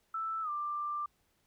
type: tone with pitch glide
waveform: sine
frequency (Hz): 1321 to 1183.7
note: E6 to D6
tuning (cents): +3 to +13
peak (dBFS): -33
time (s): 0.14-1.06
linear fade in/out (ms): 5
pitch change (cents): -190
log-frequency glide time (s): 0.42-0.5
effects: pink hiss -74 dBFS RMS until 1.46 s